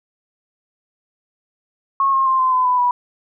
sine tone with pitch steps, 1091 / 1071.6 / 1052.6 / 1033.9 / 1015.6 / 997.6 / 979.9 Hz, C#6 / C6 / C6 / C6 / B5 / B5 / B5, -28 / +41 / +10 / -21 / +48 / +17 / -14 cents, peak -13 dBFS, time 2-2.91 s, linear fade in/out 2 ms, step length 130 ms, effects none

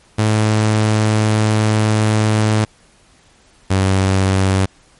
sawtooth tone pair in turn, 108 / 95.83 Hz, A2 / G2, -32 / -39 cents, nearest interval major second, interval 207 cents, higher first, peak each -8 dBFS, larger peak neither, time 0.18-2.65 / 3.7-4.66 s, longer first, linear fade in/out 10 ms, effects pink hiss -51 dBFS RMS until 4.99 s + MP3 48 kbps

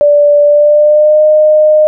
sine tone with pitch glide, 584 to 612.7 Hz, D5 to D#5, -10 to -27 cents, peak -3 dBFS, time 0.01-1.87 s, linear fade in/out 0 ms, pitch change +83 cents, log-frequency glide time 0.43-1.24 s, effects none

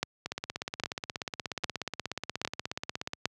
two click trains, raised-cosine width 0.2 ms, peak -10 / -16 dBFS, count 5 / 49, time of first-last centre 0.03-3.256 / 0.26-3.134 s, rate 1.24 / 16.7 Hz, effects high-pass 80 Hz 12 dB/octave

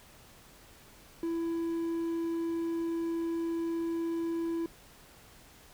triangle tone, 332.9 Hz, E4, 17 cents sharp, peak -28 dBFS, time 1.23-4.66 s, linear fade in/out 2 ms, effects pink hiss -56 dBFS RMS until 5.73 s

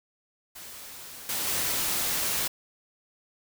white noise with level steps, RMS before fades -43 / -30 / -28 dBFS, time 0.55-2.48 s, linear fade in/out 10 ms, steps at 1.29 / 1.47 s, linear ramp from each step 2 ms, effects none

